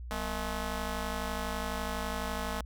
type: ring-modulated tone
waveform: 10% pulse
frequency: 218 Hz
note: A3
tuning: 16 cents flat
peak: -22 dBFS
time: 0.11-2.61 s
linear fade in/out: 0 ms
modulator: 410 Hz
effects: added 60 Hz sine -39 dBFS peak until 2.65 s